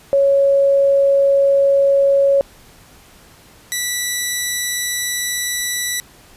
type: tone pair in turn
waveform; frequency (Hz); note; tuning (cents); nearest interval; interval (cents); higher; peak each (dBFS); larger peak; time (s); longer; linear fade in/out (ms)
sine / 10% pulse; 554.4 / 1962.6; C#5 / B6; 0 / -11; octave + minor seventh; 2189; second; -10; neither; 0.13-2.41 / 3.72-6; neither; 0
effects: pink hiss -46 dBFS RMS until 6.36 s + resampled to 32000 Hz